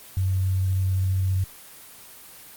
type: tone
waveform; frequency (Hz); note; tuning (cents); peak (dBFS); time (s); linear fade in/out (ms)
sine; 94.1; F#2; +30; -20; 0.17-1.44; 0
effects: white hiss -45 dBFS RMS until 2.56 s + Opus 24 kbps